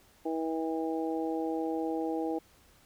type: harmonic tone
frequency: 161.4 Hz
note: E3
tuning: 36 cents flat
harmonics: 2 / 3 / 4 / 5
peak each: -32 / -35 / -41 / -38 dBFS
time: 0.25-2.39 s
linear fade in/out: 10 ms
effects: pink hiss -62 dBFS RMS until 2.85 s